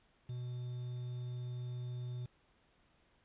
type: tone with quantisation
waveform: triangle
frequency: 123.47 Hz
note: B2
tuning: in tune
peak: -37 dBFS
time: 0.29-2.26 s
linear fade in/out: 5 ms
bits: 10
effects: pink hiss -71 dBFS RMS until 3.24 s + resampled to 8000 Hz